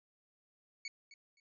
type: tone with echo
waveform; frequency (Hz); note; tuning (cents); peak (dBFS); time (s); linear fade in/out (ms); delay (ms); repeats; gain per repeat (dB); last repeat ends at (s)
25% pulse; 2232; C#7; +11; -36; 0.85-0.88; 2; 260; 2; -14; 1.4
effects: resampled to 22050 Hz